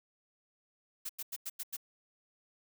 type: noise bursts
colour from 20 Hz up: blue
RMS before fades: -39 dBFS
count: 6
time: 1.05-1.769 s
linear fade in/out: 10 ms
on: 44 ms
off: 91 ms
effects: none